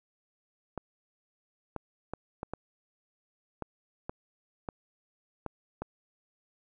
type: clicks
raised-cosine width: 1 ms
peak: -21 dBFS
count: 10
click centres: 0.777 / 1.763 / 2.136 / 2.431 / 2.536 / 3.623 / 4.095 / 4.688 / 5.463 / 5.82 s
effects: none